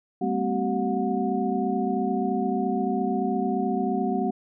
sine tone cluster, 196.9 / 225.8 / 260 / 381 / 725 Hz, G3 / A3 / C4 / G4 / F#5, +8 / +45 / -11 / -49 / -35 cents, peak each -29 dBFS, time 0.21-4.31 s, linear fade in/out 10 ms, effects none

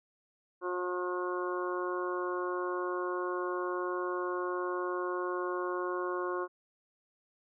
harmonic tone, 179.9 Hz, F#3, 48 cents flat, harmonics 2 / 3 / 4 / 5 / 6 / 7 / 8, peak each -34 / -40 / -47 / -47 / -37 / -47 / -43 dBFS, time 0.61-6.48 s, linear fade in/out 50 ms, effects none

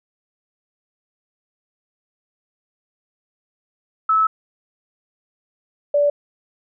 sine tone pair in turn, 1302 / 580 Hz, E6 / D5, -22 / -22 cents, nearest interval octave + major second, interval 1400 cents, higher first, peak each -13 dBFS, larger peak neither, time 4.09-4.27 / 5.94-6.1 s, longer first, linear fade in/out 5 ms, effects none

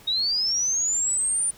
sine linear sweep, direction up, 3729 to 9397 Hz, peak -21 dBFS, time 0.07-1.51 s, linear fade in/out 10 ms, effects pink hiss -50 dBFS RMS until 1.57 s

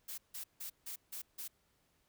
blue noise bursts, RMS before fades -44 dBFS, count 6, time 0.08-1.48 s, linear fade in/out 10 ms, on 100 ms, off 160 ms, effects pink hiss -75 dBFS RMS until 2.08 s

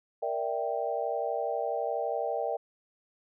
sine chord, E half-diminished seventh, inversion second, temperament equal, 466.2 / 587.3 / 659.3 / 784 Hz, Bb4 / D5 / E5 / G5, 0 / 0 / 0 / 0 cents, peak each -34 dBFS, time 0.22-2.57 s, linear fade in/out 10 ms, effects none

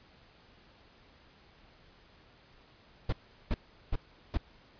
brown noise bursts, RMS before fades -28 dBFS, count 4, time 3.09-4.374 s, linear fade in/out 5 ms, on 36 ms, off 380 ms, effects pink hiss -60 dBFS RMS until 4.79 s + resampled to 11025 Hz

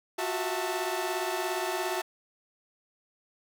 sawtooth tone cluster, 358.6 / 375.8 / 654 / 889 Hz, F4 / F#4 / E5 / A5, +46 / +27 / -14 / +18 cents, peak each -31 dBFS, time 0.18-2.02 s, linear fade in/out 10 ms, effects none

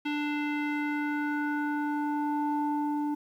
square tone with low-pass filter sweep, 294.9 Hz, D4, 7 cents sharp, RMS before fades -30 dBFS, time 0.05-3.15 s, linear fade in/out 10 ms, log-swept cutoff 2900 to 690 Hz, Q 2.9, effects 10-bit

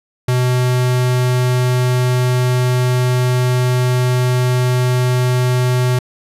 square tone, 125.5 Hz, B2, 28 cents sharp, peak -13 dBFS, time 0.28-5.99 s, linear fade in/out 5 ms, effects resampled to 32000 Hz

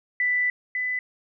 sine tone pair in turn, 1984 / 2001 Hz, B6 / B6, +7 / +22 cents, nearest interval unison, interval 15 cents, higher second, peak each -20 / -24 dBFS, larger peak first, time 0.2-0.5 / 0.75-0.99 s, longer first, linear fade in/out 2 ms, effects none

